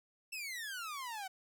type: exponential sweep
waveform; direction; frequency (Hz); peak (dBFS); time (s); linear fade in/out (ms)
sawtooth; down; 2700 to 740; -37; 0.32-1.28; 10
effects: 13-bit